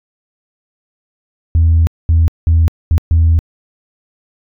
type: tone bursts at uneven times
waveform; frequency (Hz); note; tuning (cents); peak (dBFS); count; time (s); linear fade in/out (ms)
sine; 82; E2; -9; -5; 5; 1.55-1.87 / 2.09-2.28 / 2.47-2.68 / 2.91-2.98 / 3.11-3.39; 0
effects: tanh soft clip ceiling -4 dBFS